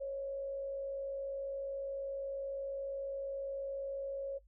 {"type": "tone with frequency modulation", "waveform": "sine", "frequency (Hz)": 549, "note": "C#5", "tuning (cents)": -17, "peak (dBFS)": -36, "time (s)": [0, 4.39], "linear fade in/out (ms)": 20, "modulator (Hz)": 54.4, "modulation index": 0.26, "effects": ["noise-tail reverb RT60 0.1 s tail -20 dB re dry", "added 50 Hz sine -61 dBFS peak until 4.47 s"]}